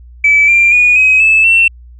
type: tone with pitch steps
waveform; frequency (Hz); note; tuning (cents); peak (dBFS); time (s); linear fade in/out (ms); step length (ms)
sine; 2303 / 2377 / 2454 / 2533 / 2615 / 2699; D7 / D7 / D#7 / D#7 / E7 / E7; -34 / +20 / -25 / +30 / -15 / +40; -4; 0.24-1.68; 5; 240
effects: tanh soft clip ceiling 0 dBFS + added 60 Hz sine -33 dBFS peak until 1.99 s